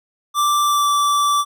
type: tone with pitch glide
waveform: square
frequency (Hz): 1174.7 to 1162.5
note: D6 to D6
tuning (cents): 0 to -18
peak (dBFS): -15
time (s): 0.34-1.45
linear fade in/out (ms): 50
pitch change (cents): -18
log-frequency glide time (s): 0.64-0.87
effects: none